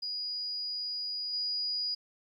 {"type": "tone with level steps", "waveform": "sine", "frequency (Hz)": 4901, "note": "D#8", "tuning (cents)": -27, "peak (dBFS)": [-33, -30], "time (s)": [0.02, 1.95], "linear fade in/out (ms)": 10, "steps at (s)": 1.33, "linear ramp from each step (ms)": 5, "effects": ["11-bit"]}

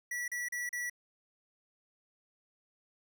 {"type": "tone bursts", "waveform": "square", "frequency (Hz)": 1946, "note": "B6", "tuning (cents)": -26, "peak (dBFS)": -35, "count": 4, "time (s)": [0.11, 0.898], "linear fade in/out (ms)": 5, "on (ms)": 170, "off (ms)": 36, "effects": []}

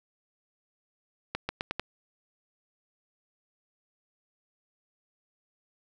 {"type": "accelerating click train", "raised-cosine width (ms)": 0.3, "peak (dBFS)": -14, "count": 5, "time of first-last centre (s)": [1.35, 1.796], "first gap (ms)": 140, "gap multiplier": 0.85, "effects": ["9-bit"]}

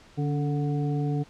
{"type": "harmonic tone with a mistuned harmonic", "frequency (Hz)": 146.83, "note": "D3", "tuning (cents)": 0, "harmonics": [1, 2, 3, 5], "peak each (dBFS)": [-25, -31, -35, -39], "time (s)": [0.17, 1.24], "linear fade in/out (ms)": 20, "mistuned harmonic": 2, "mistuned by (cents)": -54, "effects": ["pink hiss -54 dBFS RMS until 1.29 s", "low-pass 6000 Hz 12 dB/octave"]}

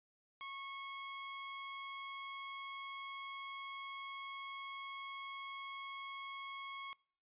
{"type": "tone", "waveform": "20% pulse", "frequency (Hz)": 1096, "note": "C#6", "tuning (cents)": -20, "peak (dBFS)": -40, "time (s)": [0.41, 6.93], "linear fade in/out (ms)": 0, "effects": ["noise-tail reverb RT60 0.5 s tail -23 dB re dry", "resampled to 8000 Hz"]}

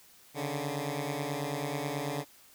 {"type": "beating tone pair", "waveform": "10% pulse", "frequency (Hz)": [139.4, 148.6], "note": ["C#3", "D3"], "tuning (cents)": [10, 21], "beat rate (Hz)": 9.2, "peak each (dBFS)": -27, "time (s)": [0.34, 2.25], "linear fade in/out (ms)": 50, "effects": ["white hiss -58 dBFS RMS until 2.54 s"]}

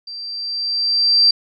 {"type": "tone with level ramp", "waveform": "sine", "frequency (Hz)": 4699, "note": "D8", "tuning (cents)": 0, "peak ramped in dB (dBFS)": [-29, -8], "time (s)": [0.07, 1.31], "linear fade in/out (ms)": 5, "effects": []}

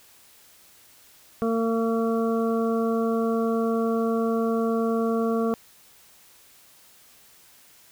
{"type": "harmonic tone", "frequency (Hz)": 227.4, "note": "A#3", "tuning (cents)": -43, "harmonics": [1, 2, 3, 5, 6], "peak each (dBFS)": [-24, -25, -32, -33, -39], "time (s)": [1.42, 5.54], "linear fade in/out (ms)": 0, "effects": ["white hiss -54 dBFS RMS until 7.91 s"]}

